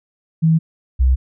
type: tone pair in turn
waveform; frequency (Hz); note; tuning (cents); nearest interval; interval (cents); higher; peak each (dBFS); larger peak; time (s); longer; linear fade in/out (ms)
sine; 161.5 / 64.2; E3 / C2; -35 / -32; octave + major third; 1597; first; -10; neither; 0.42-0.59 / 0.99-1.16; neither; 20
effects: none